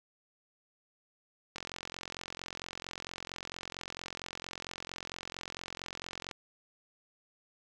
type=click train; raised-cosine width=0.2 ms; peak=-22 dBFS; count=212; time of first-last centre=1.56-6.312 s; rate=44.4 Hz; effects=none